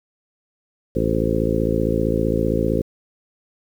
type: harmonic tone with a mistuned harmonic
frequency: 55.4 Hz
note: A1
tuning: 13 cents sharp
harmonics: 1 / 2 / 3 / 4 / 5 / 6 / 7 / 8 / 9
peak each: -26 / -26 / -26 / -26 / -26 / -26 / -26 / -26 / -26 dBFS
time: 0.95-2.82 s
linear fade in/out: 10 ms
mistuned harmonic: 9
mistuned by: +67 cents
effects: 8-bit